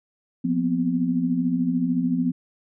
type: tone cluster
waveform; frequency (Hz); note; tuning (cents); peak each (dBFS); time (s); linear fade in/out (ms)
sine; 176.2 / 240.4 / 254; F3 / B3 / B3; +16 / -46 / +49; -25 / -28 / -22; 0.44-2.32; 10
effects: none